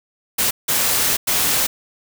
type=noise bursts at uneven times; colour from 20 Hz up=white; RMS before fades=-18 dBFS; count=3; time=0.38-0.51 / 0.68-1.17 / 1.27-1.67 s; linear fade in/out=10 ms; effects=none